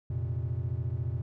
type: chord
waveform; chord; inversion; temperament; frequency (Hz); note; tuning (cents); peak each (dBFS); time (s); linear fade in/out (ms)
triangle; F suspended fourth; none; equal; 87.31 / 116.54 / 130.81; F2 / Bb2 / C3; 0 / 0 / 0; -32 / -30 / -33; 0.1-1.22; 5
effects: tanh soft clip ceiling -20 dBFS